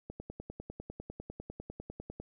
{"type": "click train", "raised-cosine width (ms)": 2, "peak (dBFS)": -28, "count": 22, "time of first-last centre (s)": [0.1, 2.2], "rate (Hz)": 10, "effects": []}